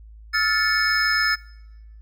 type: tone cluster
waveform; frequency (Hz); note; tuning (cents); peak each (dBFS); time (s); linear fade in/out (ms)
triangle; 1302 / 1409 / 1750 / 2211 / 5160; E6 / F6 / A6 / C#7 / E8; -22 / +15 / -10 / -5 / -38; -26 / -24 / -20 / -26 / -23; 0.33-1.36; 20
effects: noise-tail reverb RT60 1.0 s tail -23 dB re dry + added 54 Hz sine -41 dBFS peak until 2.01 s